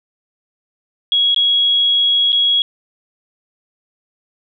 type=tone with dropouts; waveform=sine; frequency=3322 Hz; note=G#7; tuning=in tune; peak=-11 dBFS; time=1.12-2.62 s; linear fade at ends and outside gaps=1 ms; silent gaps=1.346-1.362 / 2.321-2.328 s; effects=none